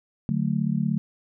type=chord; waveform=sine; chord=D major; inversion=none; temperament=just; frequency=146.83 / 183.54 / 220.2 Hz; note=D3 / F#3 / A3; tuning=0 / -14 / +2 cents; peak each=-26 dBFS; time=0.29-0.98 s; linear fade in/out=0 ms; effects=none